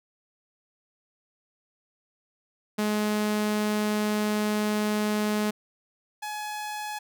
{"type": "tone pair in turn", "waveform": "sawtooth", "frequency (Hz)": [211.1, 844.4], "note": ["G#3", "G#5"], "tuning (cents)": [29, 29], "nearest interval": "2 octaves", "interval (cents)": 2400, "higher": "second", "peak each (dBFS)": [-20, -28], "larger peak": "first", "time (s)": [[2.78, 5.51], [6.22, 6.99]], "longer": "first", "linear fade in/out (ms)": 10, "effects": []}